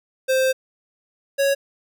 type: tone pair in turn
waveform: square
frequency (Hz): 523.3 / 554.2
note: C5 / C#5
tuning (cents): 0 / -1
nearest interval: minor second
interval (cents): 99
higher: second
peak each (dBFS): -17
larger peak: neither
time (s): 0.28-0.53 / 1.38-1.55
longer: first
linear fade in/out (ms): 20
effects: none